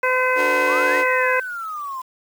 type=harmonic tone; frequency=510 Hz; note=C5; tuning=44 cents flat; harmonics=1 / 2 / 3 / 4 / 5; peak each=-21 / -22 / -22 / -24 / -26 dBFS; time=0.03-1.4 s; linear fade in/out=5 ms
type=chord; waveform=25% pulse; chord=D augmented; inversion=none; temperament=just; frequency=293.7 / 367.1 / 458.9 Hz; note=D4 / F#4 / A#4; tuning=0 / -14 / -27 cents; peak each=-25 dBFS; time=0.35-1.05 s; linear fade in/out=50 ms
type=exponential two-way sweep; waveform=sine; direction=up then down; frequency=1016 to 2059 to 1016 Hz; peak=-26 dBFS; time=0.66-2.02 s; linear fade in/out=10 ms; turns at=1 s
effects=7-bit